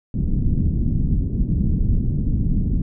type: low-pass noise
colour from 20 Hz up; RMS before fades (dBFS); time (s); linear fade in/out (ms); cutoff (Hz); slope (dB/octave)
pink; -19; 0.14-2.82; 5; 240; 24
effects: none